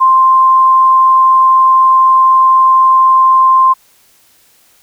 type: tone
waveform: sine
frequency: 1048 Hz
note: C6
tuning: 2 cents sharp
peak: -4 dBFS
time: 0-3.74 s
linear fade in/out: 20 ms
effects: white hiss -49 dBFS RMS until 4.82 s